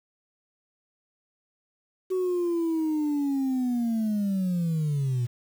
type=linear sweep; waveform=sine; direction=down; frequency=376 to 118 Hz; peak=-21 dBFS; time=2.1-5.27 s; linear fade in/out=20 ms; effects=tanh soft clip ceiling -22 dBFS + 8-bit